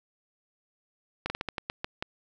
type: slowing click train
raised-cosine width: 0.3 ms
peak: -15 dBFS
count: 9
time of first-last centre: 1.26-2.025 s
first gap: 40 ms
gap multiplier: 1.24
effects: none